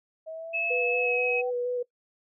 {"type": "linear sweep", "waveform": "sine", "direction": "up", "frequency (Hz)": [636, 768], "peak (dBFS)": -35, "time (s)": [0.26, 1.51], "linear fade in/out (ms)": 20}
{"type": "tone with pitch glide", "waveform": "sine", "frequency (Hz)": [2594, 2552], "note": ["E7", "D#7"], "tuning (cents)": [-28, 43], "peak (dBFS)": -26, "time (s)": [0.53, 1.42], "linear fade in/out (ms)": 20, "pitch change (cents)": -29, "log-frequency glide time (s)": [0.95, 1.17]}
{"type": "tone with vibrato", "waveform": "sine", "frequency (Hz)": 491.1, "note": "B4", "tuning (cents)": -10, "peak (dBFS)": -26, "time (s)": [0.7, 1.83], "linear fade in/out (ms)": 10, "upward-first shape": "square", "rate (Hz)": 4.2, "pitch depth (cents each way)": 12}
{"effects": ["noise-tail reverb RT60 0.1 s tail -21 dB re dry"]}